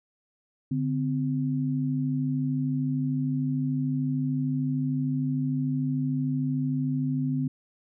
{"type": "tone pair together", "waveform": "sine", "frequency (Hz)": [144.9, 258.2], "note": ["D3", "C4"], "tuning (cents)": [-23, -23], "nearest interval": "minor seventh", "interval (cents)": 1000, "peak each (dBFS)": -27, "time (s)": [0.71, 7.48], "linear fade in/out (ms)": 5, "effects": []}